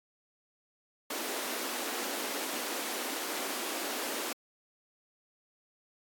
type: high-pass noise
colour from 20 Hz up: pink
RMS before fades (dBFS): -36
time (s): 1.1-4.33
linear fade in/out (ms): 5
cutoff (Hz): 250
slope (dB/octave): 48
effects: AAC 64 kbps